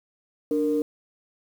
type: tone pair together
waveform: sine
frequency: 294.3 / 463.1 Hz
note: D4 / A#4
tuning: +4 / -11 cents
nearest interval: minor sixth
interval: 785 cents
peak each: -23 dBFS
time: 0.51-0.82 s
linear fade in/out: 2 ms
effects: tanh soft clip ceiling -13 dBFS + 8-bit